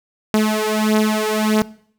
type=beating tone pair; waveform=sawtooth; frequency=214.4 / 216 Hz; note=A3 / A3; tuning=-45 / -32 cents; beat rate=1.6 Hz; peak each=-14 dBFS; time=0.34-1.62 s; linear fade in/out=0 ms; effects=noise-tail reverb RT60 0.6 s tail -21 dB re dry